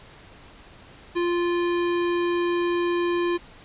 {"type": "tone", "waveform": "square", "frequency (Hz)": 348, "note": "F4", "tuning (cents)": -6, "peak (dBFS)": -22, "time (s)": [1.15, 3.38], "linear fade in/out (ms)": 20, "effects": ["pink hiss -48 dBFS RMS until 3.64 s", "resampled to 8000 Hz"]}